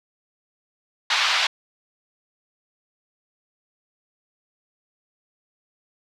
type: band-pass noise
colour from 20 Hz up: white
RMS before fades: -21 dBFS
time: 1.1-1.47 s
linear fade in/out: 5 ms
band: 810 to 4300 Hz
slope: 24 dB/octave
effects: none